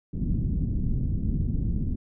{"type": "low-pass noise", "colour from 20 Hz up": "pink", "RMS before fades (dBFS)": -26, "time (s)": [0.13, 1.96], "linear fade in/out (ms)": 10, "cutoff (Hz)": 240, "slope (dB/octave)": 24, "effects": []}